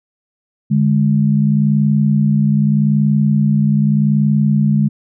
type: tone pair together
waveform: sine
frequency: 146.87 / 207.7 Hz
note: D3 / G#3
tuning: 0 / 0 cents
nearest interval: tritone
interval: 600 cents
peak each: -13 dBFS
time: 0.7-4.89 s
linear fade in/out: 20 ms
effects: none